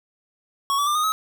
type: tone with pitch steps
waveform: square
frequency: 1108.7 / 1149.1 / 1191 / 1234.5 / 1279.5 Hz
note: C#6 / D6 / D6 / D#6 / D#6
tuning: 0 / -38 / +24 / -14 / +48 cents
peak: -20 dBFS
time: 0.7-1.12 s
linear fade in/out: 0 ms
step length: 84 ms
effects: none